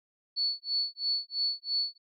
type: tone with tremolo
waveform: sine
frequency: 4435 Hz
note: C#8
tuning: in tune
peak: -25 dBFS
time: 0.36-1.98 s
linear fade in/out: 20 ms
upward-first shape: sine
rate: 3 Hz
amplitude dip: 100%
effects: none